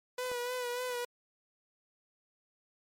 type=tone with vibrato; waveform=sawtooth; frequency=493.9 Hz; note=B4; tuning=in tune; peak=-30 dBFS; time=0.18-1.05 s; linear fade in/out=5 ms; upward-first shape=sine; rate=3.4 Hz; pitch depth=38 cents each way
type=click; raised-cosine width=1 ms; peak=-31 dBFS; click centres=0.316 s
effects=MP3 64 kbps